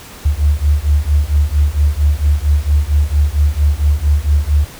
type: beating tone pair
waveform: sine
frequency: 71.3 / 75.7 Hz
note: C#2 / D#2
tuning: +49 / -47 cents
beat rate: 4.4 Hz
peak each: -13 dBFS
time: 0.25-4.65 s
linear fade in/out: 10 ms
effects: pink hiss -35 dBFS RMS until 4.79 s